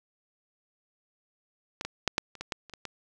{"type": "clicks", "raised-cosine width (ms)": 0.2, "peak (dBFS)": [-16, -16, -7, -7, -29, -19, -13, -30, -24, -19], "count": 10, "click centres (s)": [1.811, 1.85, 2.077, 2.181, 2.353, 2.41, 2.522, 2.697, 2.737, 2.853], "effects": []}